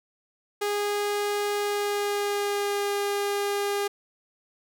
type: tone with pitch glide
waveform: sawtooth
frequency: 411.1 to 405 Hz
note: G#4 to G#4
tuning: -18 to -43 cents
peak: -21 dBFS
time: 0.61-3.88 s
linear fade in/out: 10 ms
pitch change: -25 cents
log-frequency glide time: 1.56-2.91 s
effects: none